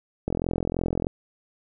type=click train; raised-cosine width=2 ms; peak=-12 dBFS; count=35; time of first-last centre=0.28-1.069 s; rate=43.1 Hz; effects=none

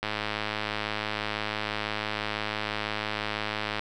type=click train; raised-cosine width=0.3 ms; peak=-13 dBFS; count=400; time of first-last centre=0.03-3.794 s; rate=106 Hz; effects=none

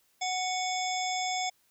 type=harmonic tone with a mistuned harmonic; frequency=740 Hz; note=F#5; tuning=in tune; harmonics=1 / 3 / 5 / 7 / 9 / 10; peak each=-31 / -36 / -38 / -39 / -41 / -41 dBFS; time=0.21-1.5 s; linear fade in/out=10 ms; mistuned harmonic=5; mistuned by=-110 cents; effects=white hiss -69 dBFS RMS until 1.7 s

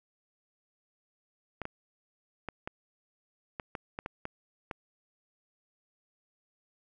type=clicks; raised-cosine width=0.5 ms; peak=-21 dBFS; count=10; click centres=1.617 / 1.654 / 2.487 / 2.675 / 3.598 / 3.752 / 3.989 / 4.061 / 4.254 / 4.712 s; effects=none

